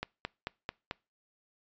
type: click train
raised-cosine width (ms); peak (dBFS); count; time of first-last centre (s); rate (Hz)
0.3; -18; 5; 0.03-0.911; 4.54
effects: noise-tail reverb RT60 0.3 s tail -25 dB re dry + resampled to 16000 Hz

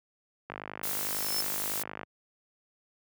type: click train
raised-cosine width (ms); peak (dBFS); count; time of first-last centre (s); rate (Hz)
0.5; -22; 79; 0.5-2.032; 50.9
type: noise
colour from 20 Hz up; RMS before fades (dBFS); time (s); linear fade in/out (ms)
blue; -33; 0.83-1.83; 5
type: tone with exponential growth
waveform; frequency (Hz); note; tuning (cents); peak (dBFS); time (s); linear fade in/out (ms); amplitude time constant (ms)
35% pulse; 5300; E8; +9; -25; 0.9-1.41; 1; 110
effects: high-pass 100 Hz 12 dB/octave

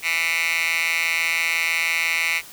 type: tone with high-pass filter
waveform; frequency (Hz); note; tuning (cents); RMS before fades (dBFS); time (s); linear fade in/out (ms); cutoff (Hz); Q
10% pulse; 166; E3; +12; -22; 0.02-2.42; 50; 2100; 5
effects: white hiss -42 dBFS RMS until 2.52 s

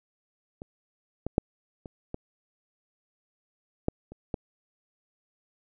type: clicks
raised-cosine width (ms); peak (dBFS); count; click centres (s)
2; -26 / -17 / -7 / -27 / -20 / -11 / -30 / -16; 8; 0.619 / 1.266 / 1.381 / 1.858 / 2.144 / 3.884 / 4.12 / 4.342
effects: none

